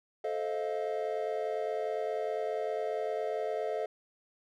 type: chord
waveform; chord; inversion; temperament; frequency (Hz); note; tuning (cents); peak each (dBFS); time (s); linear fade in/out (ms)
triangle; F dominant seventh; first; just; 436.5 / 523.8 / 628.6 / 698.5; A4 / C5 / Eb5 / F5; -14 / +2 / +18 / 0; -33 / -37 / -34 / -36; 0.24-3.86; 5
effects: none